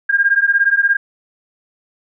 sine beating tone pair, 1605 / 1622 Hz, G6 / G#6, +40 / -41 cents, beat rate 17 Hz, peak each -14 dBFS, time 0.09-0.97 s, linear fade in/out 10 ms, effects none

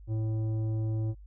sine tone with tanh clipping, 110 Hz, A2, in tune, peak -29 dBFS, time 0.07-1.15 s, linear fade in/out 50 ms, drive 10 dB, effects added 50 Hz sine -46 dBFS peak until 1.26 s

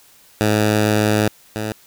10% pulse tone pair in turn, 106.4 / 107.82 Hz, G#2 / A2, +42 / -35 cents, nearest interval unison, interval 23 cents, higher second, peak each -6 / -14 dBFS, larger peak first, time 0.41-1.28 / 1.56-1.72 s, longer first, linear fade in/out 0 ms, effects white hiss -50 dBFS RMS until 1.86 s

